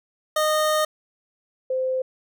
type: tone pair in turn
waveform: 25% pulse / sine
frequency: 616 / 518 Hz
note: D#5 / C5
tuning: -17 / -17 cents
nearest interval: minor third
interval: 300 cents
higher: first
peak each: -15 / -21 dBFS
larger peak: first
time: 0.36-0.85 / 1.7-2.02 s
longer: first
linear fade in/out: 5 ms
effects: none